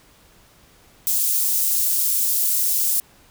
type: high-pass noise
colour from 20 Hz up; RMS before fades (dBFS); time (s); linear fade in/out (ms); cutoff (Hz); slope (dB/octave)
white; -20; 1.07-3; 0; 7900; 12
effects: pink hiss -53 dBFS RMS until 3.3 s